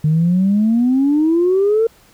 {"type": "exponential sweep", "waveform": "sine", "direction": "up", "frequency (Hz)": [150, 460.5], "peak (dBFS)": -10, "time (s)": [0.04, 1.87], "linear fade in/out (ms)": 5, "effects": ["tanh soft clip ceiling -7 dBFS", "pink hiss -50 dBFS RMS until 2.13 s"]}